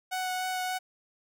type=tone with vibrato; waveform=sawtooth; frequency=740 Hz; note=F#5; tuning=in tune; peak=-26 dBFS; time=0.11-0.79 s; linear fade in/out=20 ms; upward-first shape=sine; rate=3.4 Hz; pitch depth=9 cents each way; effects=none